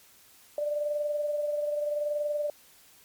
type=tone pair together; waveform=sine; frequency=590 / 610.8 Hz; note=D5 / D#5; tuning=+8 / -32 cents; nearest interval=minor second; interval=60 cents; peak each=-27 / -38 dBFS; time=0.58-2.5 s; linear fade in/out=2 ms; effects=white hiss -57 dBFS RMS until 3.04 s + MP3 96 kbps